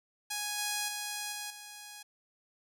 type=tone with level steps; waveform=5% pulse; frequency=830.6 Hz; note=G#5; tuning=in tune; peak=-22 / -20 / -24 / -26 / -34 dBFS; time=0.3-2.03 s; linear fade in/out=10 ms; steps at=0.58 / 0.88 / 1.32 / 1.5 s; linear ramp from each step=5 ms; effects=none